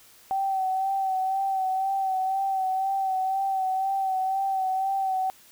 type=tone with vibrato; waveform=sine; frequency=767 Hz; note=G5; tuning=38 cents flat; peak=-23 dBFS; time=0.31-5.3 s; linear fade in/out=0 ms; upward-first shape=sine; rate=2 Hz; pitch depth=32 cents each way; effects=white hiss -54 dBFS RMS until 5.51 s